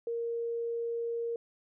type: tone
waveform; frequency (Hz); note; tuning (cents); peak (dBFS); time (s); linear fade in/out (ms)
sine; 466.2; A#4; 0; -31; 0.07-1.36; 2
effects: none